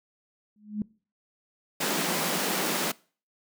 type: tone with exponential growth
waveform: sine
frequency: 210.2 Hz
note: G#3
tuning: 21 cents sharp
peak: -23 dBFS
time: 0.56-0.82 s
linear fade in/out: 2 ms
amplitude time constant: 56 ms
type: high-pass noise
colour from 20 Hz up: pink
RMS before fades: -28 dBFS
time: 1.8-2.92 s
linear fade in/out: 10 ms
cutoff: 160 Hz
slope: 96 dB/octave
effects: noise-tail reverb RT60 0.4 s tail -23 dB re dry